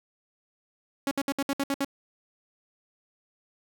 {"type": "tone bursts", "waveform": "sawtooth", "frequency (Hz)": 277.2, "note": "C#4", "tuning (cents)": 0, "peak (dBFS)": -21, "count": 8, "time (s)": [1.07, 1.847], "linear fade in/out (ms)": 2, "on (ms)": 42, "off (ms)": 63, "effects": ["9-bit"]}